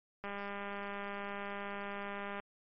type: click train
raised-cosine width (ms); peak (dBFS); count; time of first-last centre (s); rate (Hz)
0.5; -27; 435; 0.24-2.399; 201
effects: MP3 32 kbps